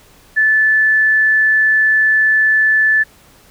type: tone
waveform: sine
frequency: 1745 Hz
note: A6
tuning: 15 cents flat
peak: -9 dBFS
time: 0.36-3.04 s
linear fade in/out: 20 ms
effects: pink hiss -47 dBFS RMS until 3.5 s